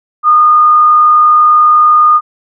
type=tone with frequency modulation; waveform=sine; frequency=1223 Hz; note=D#6; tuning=30 cents flat; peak=-3 dBFS; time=0.23-2.21 s; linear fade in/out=50 ms; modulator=51.8 Hz; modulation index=0.23; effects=none